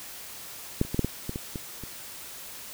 clicks, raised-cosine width 3 ms, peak -9 / -27 / -16 / -9 / -13 / -18 / -19 / -20 / -25 dBFS, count 9, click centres 0.814 / 0.85 / 0.945 / 0.993 / 1.046 / 1.294 / 1.359 / 1.558 / 1.837 s, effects white hiss -42 dBFS RMS until 2.73 s

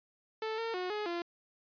sawtooth tone with pitch steps, 439.7 / 455.7 / 364.1 / 420.9 / 344.3 Hz, A4 / A#4 / F#4 / G#4 / F4, -1 / -39 / -28 / +23 / -25 cents, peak -30 dBFS, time 0.42-1.22 s, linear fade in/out 2 ms, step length 160 ms, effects resampled to 11025 Hz

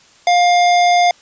square tone, 706 Hz, F5, 19 cents sharp, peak -10 dBFS, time 0.27-1.11 s, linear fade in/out 2 ms, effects white hiss -48 dBFS RMS until 1.21 s + resampled to 16000 Hz

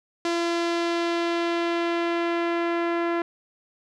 sawtooth tone with low-pass filter sweep, 340.3 Hz, F4, 45 cents flat, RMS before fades -25 dBFS, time 0.25-3.22 s, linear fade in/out 2 ms, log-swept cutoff 5600 to 1900 Hz, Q 1.1, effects none

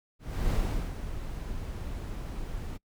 brown noise with ADSR envelope, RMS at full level -26 dBFS, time 0.19-2.78 s, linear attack 310 ms, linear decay 430 ms, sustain -10 dB, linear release 23 ms, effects noise-tail reverb RT60 0.1 s tail -25 dB re dry

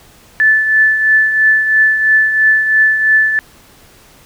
sine tone with tremolo, 1748 Hz, A6, 12 cents flat, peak -5 dBFS, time 0.4-3.39 s, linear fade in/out 0 ms, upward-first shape triangle, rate 3 Hz, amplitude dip 60%, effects pink hiss -44 dBFS RMS until 4.25 s

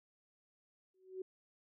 sine tone with exponential growth, 374.8 Hz, F#4, 22 cents sharp, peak -37 dBFS, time 0.94-1.22 s, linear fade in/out 5 ms, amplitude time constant 60 ms, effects none

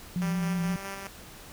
sine tone with vibrato, 174.61 Hz, F3, in tune, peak -26 dBFS, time 0.16-0.76 s, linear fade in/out 0 ms, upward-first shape sine, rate 5.9 Hz, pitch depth 48 cents each way
5% pulse tone with tremolo, 196 Hz, G3, in tune, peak -24 dBFS, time 0.22-1.07 s, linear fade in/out 0 ms, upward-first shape square, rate 4.8 Hz, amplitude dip 30%
effects pink hiss -47 dBFS RMS until 1.52 s

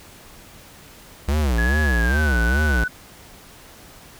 square tone with vibrato, 66.3 Hz, C2, 23 cents sharp, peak -18 dBFS, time 1.28-2.84 s, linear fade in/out 5 ms, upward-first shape sine, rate 2.4 Hz, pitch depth 270 cents each way
sine tone with pitch glide, 1682 to 1489.9 Hz, G#6 to F#6, +22 to +12 cents, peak -22 dBFS, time 1.58-2.88 s, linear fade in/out 5 ms, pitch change -210 cents, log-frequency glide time 1.96-2.27 s
effects pink hiss -45 dBFS RMS until 4.19 s

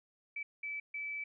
sine tone bursts at uneven times, 2307 Hz, D7, 31 cents flat, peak -37 dBFS, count 3, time 0.36-0.43 / 0.63-0.8 / 0.94-1.24 s, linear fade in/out 5 ms, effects none

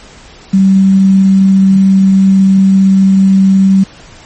sine tone with quantisation, 192.7 Hz, G3, 29 cents flat, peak -3 dBFS, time 0.53-3.84 s, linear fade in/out 10 ms, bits 5, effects pink hiss -36 dBFS RMS until 4.25 s + MP3 32 kbps

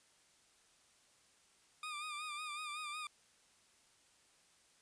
20% pulse tone with vibrato, 1211 Hz, D#6, 47 cents flat, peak -37 dBFS, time 1.83-3.07 s, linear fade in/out 2 ms, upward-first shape sine, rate 5.4 Hz, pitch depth 56 cents each way, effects white hiss -69 dBFS RMS until 4.81 s + resampled to 22050 Hz

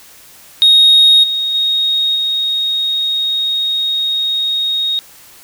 sine tone with level steps, 3739 Hz, A#7, 4 cents sharp, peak -3 / -14 / -11 / -13 dBFS, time 0.62-4.99 s, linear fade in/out 0 ms, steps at 1.23 / 1.54 / 2.15 s, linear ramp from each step 10 ms, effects tanh soft clip ceiling -2 dBFS + white hiss -41 dBFS RMS until 5.43 s

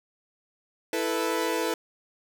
sawtooth chord, E suspended fourth, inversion none, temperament equal, 329.6 / 440 / 493.9 Hz, E4 / A4 / B4, 0 / 0 / 0 cents, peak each -26 dBFS, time 0.93-1.74 s, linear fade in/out 2 ms, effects none

